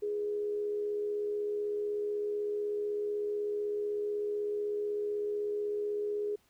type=tone with amplitude modulation; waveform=sine; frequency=415.3 Hz; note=G#4; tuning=in tune; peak=-29 dBFS; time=0.02-6.36 s; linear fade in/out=10 ms; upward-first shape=sine; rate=76 Hz; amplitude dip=35%; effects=pink hiss -69 dBFS RMS until 6.49 s